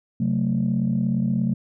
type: chord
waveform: sine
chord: F# diminished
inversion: second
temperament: just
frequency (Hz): 133.2 / 185 / 222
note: C3 / F#3 / A3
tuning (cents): +31 / 0 / +16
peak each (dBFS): -24 / -23 / -22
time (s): 0.2-1.54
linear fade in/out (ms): 5
effects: tanh soft clip ceiling -13 dBFS